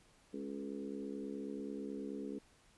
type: harmonic tone with a mistuned harmonic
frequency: 69.3 Hz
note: C#2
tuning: in tune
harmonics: 3 / 4 / 5 / 6 / 7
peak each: -46 / -44 / -50 / -47 / -52 dBFS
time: 0.33-2.39 s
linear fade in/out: 10 ms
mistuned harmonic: 6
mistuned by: +21 cents
effects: pink hiss -67 dBFS RMS until 2.77 s + resampled to 24000 Hz

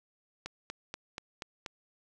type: click train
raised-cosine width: 0.2 ms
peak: -21 dBFS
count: 6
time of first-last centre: 0.46-1.662 s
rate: 4.16 Hz
effects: none

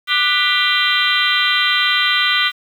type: harmonic tone with a mistuned harmonic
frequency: 395.9 Hz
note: G4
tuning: 17 cents sharp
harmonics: 3 / 4 / 5 / 6 / 7 / 8 / 9 / 10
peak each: -22 / -21 / -19 / -24 / -25 / -19 / -24 / -22 dBFS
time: 0.07-2.52 s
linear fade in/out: 50 ms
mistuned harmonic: 4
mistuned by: -120 cents
effects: 7-bit

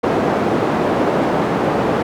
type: band-pass noise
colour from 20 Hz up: white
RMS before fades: -17 dBFS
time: 0.03-2.03 s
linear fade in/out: 10 ms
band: 150 to 640 Hz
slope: 12 dB/octave
effects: none

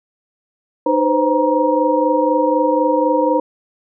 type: tone cluster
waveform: sine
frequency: 305.4 / 503 / 527 / 943 Hz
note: D#4 / B4 / C5 / A#5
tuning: -32 / +32 / +12 / +20 cents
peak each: -18 dBFS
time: 0.86-3.4 s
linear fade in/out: 5 ms
effects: none

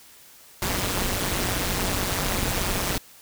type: noise with amplitude modulation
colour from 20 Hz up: pink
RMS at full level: -22 dBFS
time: 0.62-2.98 s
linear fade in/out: 2 ms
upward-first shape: sine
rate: 187 Hz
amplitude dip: 80%
effects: white hiss -50 dBFS RMS until 3.21 s

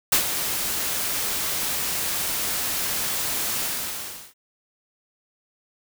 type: noise with ADSR envelope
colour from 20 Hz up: white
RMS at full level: -17 dBFS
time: 0.12-4.34 s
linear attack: 6 ms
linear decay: 100 ms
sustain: -9 dB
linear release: 730 ms
effects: none

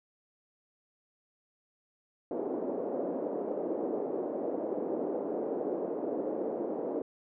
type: band-pass noise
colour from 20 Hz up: white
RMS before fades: -34 dBFS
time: 2.31-7.02 s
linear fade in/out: 2 ms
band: 270 to 540 Hz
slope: 24 dB/octave
effects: none

